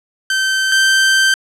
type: tone pair in turn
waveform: sawtooth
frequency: 1548 / 1558.8 Hz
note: G6 / G6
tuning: -22 / -10 cents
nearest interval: unison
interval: 12 cents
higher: second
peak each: -10 / -6 dBFS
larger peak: second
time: 0.3-0.72 / 0.72-1.34 s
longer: second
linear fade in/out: 2 ms
effects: low-pass 9000 Hz 12 dB/octave